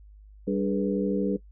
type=harmonic tone with a mistuned harmonic; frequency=98 Hz; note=G2; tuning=in tune; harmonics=2 / 3 / 4 / 5; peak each=-27 / -29 / -30 / -31 dBFS; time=0.47-1.37 s; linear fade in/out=10 ms; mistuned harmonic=4; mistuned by=+110 cents; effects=noise-tail reverb RT60 0.1 s tail -19 dB re dry + added 51 Hz sine -47 dBFS peak until 1.51 s